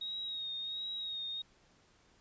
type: tone with vibrato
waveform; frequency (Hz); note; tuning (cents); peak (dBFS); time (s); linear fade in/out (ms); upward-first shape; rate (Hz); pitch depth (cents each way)
sine; 3763; A#7; +16; -37; 0.01-1.42; 5; sine; 1.4; 36
effects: pink hiss -67 dBFS RMS until 2.2 s + resampled to 16000 Hz